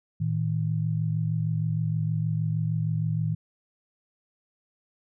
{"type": "tone pair together", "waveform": "sine", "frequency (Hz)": [111.68, 158.1], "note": ["A2", "D#3"], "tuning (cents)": [26, 28], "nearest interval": "tritone", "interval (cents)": 602, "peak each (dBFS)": [-27, -26], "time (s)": [0.2, 3.35], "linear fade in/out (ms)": 10, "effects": []}